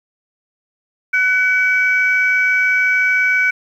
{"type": "tone pair together", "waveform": "sine", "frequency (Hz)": [1497.9, 2277], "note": ["F#6", "C#7"], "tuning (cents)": [21, 46], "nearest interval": "perfect fifth", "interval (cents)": 725, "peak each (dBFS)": -14, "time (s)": [1.13, 3.51], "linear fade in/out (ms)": 10, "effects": ["tanh soft clip ceiling -5 dBFS", "8-bit"]}